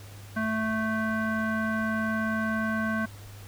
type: tone with low-pass filter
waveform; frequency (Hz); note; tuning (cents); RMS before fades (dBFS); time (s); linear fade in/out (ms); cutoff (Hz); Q
square; 220; A3; 0; -28; 0.36-3.06; 10; 1500; 5.1
effects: added 101 Hz sine -43 dBFS peak until 3.47 s + pink hiss -50 dBFS RMS until 3.47 s